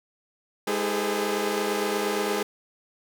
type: tone cluster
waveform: sawtooth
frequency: 206.8 / 318.5 / 405.4 / 434 / 511 Hz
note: G#3 / D#4 / G#4 / A4 / C5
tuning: -7 / +41 / -42 / -24 / -41 cents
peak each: -29 / -30 / -24 / -27 / -29 dBFS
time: 0.67-2.43 s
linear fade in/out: 5 ms
effects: none